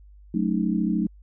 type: chord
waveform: sine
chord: D# half-diminished seventh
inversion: first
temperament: equal with one note detuned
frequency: 185 / 218.4 / 277.2 / 311.1 Hz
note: F#3 / A3 / C#4 / D#4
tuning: 0 / -13 / 0 / 0 cents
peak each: -25 / -25 / -31 / -27 dBFS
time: 0.34-1.07 s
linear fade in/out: 5 ms
effects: added 50 Hz sine -46 dBFS peak until 1.22 s